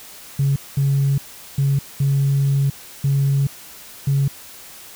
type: tone bursts at uneven times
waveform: sine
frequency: 138.59 Hz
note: C#3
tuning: in tune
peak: -13 dBFS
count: 6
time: 0.39-0.56 / 0.77-1.18 / 1.58-1.79 / 2-2.7 / 3.04-3.47 / 4.07-4.28 s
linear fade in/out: 5 ms
effects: tanh soft clip ceiling -11 dBFS + white hiss -40 dBFS RMS until 4.95 s